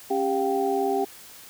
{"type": "tone cluster", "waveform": "sine", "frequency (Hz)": [274.3, 396.3, 702, 780], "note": ["C#4", "G4", "F5", "G5"], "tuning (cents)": [-18, 19, 9, -9], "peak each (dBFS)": [-30, -24, -31, -27], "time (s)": [0.1, 1.05], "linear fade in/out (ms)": 10, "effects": ["white hiss -46 dBFS RMS until 1.49 s"]}